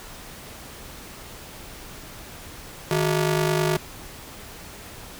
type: ring-modulated tone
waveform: sawtooth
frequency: 261.6 Hz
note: C4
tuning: in tune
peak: -13 dBFS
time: 2.91-3.77 s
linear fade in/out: 2 ms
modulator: 106 Hz
effects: pink hiss -41 dBFS RMS until 5.19 s